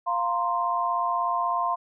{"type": "chord", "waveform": "sine", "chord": "F suspended fourth", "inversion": "none", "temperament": "just", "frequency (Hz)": [698.5, 931.3, 1047.7], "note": ["F5", "Bb5", "C6"], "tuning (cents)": [0, -2, 2], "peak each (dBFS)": [-28, -30, -25], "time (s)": [0.06, 1.76], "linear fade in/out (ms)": 20, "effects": []}